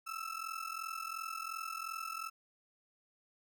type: ring-modulated tone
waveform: 35% pulse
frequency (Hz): 1318.5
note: E6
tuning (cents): 0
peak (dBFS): -35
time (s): 0.06-2.3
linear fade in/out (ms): 20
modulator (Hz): 21.4
effects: none